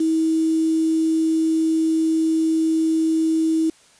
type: tone with quantisation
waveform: sine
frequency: 320.9 Hz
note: E4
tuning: 46 cents flat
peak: -16 dBFS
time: 0-3.7 s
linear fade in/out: 5 ms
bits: 6
effects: white hiss -53 dBFS RMS until 3.99 s + resampled to 22050 Hz